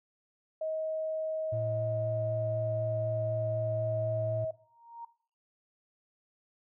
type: tone with pitch glide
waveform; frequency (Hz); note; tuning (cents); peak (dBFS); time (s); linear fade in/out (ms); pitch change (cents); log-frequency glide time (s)
sine; 632 to 637.5; D#5 to D#5; +27 to +42; -31; 0.61-4.51; 5; +15; 3.6-4.39
type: tone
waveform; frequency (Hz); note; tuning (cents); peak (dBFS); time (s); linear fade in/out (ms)
triangle; 112; A2; +31; -31; 1.52-4.45; 10
type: tone with exponential growth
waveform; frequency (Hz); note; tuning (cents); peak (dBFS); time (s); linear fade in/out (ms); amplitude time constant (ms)
sine; 932.3; A#5; 0; -38; 4.54-5.05; 5; 110
effects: noise-tail reverb RT60 0.5 s tail -18 dB re dry